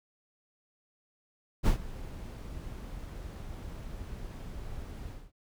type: noise with ADSR envelope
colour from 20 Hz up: brown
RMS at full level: -22 dBFS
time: 1.63-5.32 s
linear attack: 41 ms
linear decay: 100 ms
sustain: -19 dB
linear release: 240 ms
effects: none